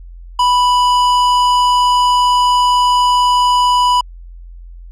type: tone with tanh clipping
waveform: sine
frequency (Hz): 987.8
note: B5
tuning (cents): 0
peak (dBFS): -11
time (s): 0.39-4.01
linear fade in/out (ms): 5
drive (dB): 14
effects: added 43 Hz sine -31 dBFS peak until 4.91 s